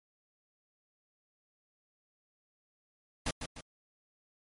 pink noise with echo, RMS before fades -32 dBFS, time 3.26-3.31 s, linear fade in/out 5 ms, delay 150 ms, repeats 2, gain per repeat -7 dB, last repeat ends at 3.61 s, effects MP3 48 kbps

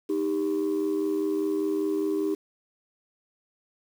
sine tone pair together, 311.1 / 396.1 Hz, D#4 / G4, 0 / +18 cents, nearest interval major third, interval 418 cents, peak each -25 dBFS, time 0.09-2.35 s, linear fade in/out 10 ms, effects tanh soft clip ceiling -20 dBFS + 8-bit

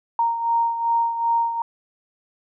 sine beating tone pair, 928 / 930.6 Hz, A#5 / A#5, -8 / -3 cents, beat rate 2.6 Hz, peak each -19 / -26 dBFS, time 0.19-1.62 s, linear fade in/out 2 ms, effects none

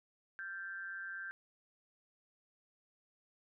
sine tone with amplitude modulation, 1568 Hz, G6, in tune, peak -38 dBFS, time 0.39-1.31 s, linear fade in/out 0 ms, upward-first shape sine, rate 184 Hz, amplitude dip 70%, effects none

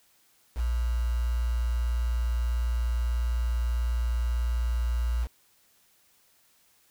sine tone with quantisation, 59.2 Hz, A#1, 27 cents sharp, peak -24 dBFS, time 0.55-5.28 s, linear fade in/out 50 ms, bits 7, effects white hiss -64 dBFS RMS until 6.9 s

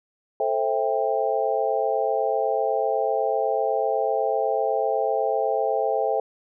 sine chord, A minor seventh, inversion none, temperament just, 440 / 528 / 660 / 792 Hz, A4 / C5 / E5 / G5, 0 / +16 / +2 / +18 cents, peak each -26 dBFS, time 0.4-6.2 s, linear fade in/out 2 ms, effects none

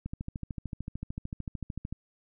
click train, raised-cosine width 5 ms, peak -23 dBFS, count 26, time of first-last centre 0.06-1.926 s, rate 13.4 Hz, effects none

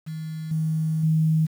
sine tone with level steps, 158.3 Hz, D#3, 30 cents sharp, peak -29 / -21 / -17 dBFS, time 0.06-1.47 s, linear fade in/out 20 ms, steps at 0.51 / 1.03 s, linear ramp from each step 5 ms, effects 8-bit

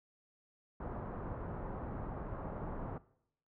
pink low-pass noise, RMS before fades -42 dBFS, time 0.8-2.98 s, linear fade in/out 5 ms, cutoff 1200 Hz, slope 24 dB/octave, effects noise-tail reverb RT60 0.7 s tail -19 dB re dry

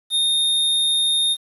square tone, 3674 Hz, A#7, 26 cents flat, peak -17 dBFS, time 0.1-1.37 s, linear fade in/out 50 ms, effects resampled to 32000 Hz + 8-bit

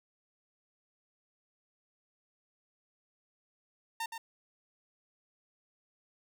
sawtooth tone with echo, 910 Hz, A#5, 42 cents flat, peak -30 dBFS, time 4-4.06 s, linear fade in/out 5 ms, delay 120 ms, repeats 1, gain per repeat -6 dB, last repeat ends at 4.18 s, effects none

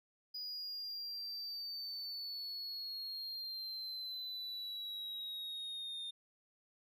triangle exponential sweep, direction down, 4933 to 3641 Hz, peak -40 dBFS, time 0.34-6.11 s, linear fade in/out 10 ms, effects none

